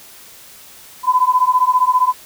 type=beating tone pair; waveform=sine; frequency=1001 / 1016 Hz; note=B5 / B5; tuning=+23 / +49 cents; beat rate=15 Hz; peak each=-14 dBFS; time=1.03-2.14 s; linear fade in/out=50 ms; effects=white hiss -41 dBFS RMS until 2.25 s